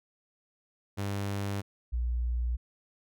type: tone pair in turn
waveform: sawtooth / sine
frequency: 100 / 59.96 Hz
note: G2 / A#1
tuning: +35 / +49 cents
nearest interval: major sixth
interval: 886 cents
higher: first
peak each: -27 / -27 dBFS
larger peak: neither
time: 0.97-1.62 / 1.92-2.57 s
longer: neither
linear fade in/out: 20 ms
effects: none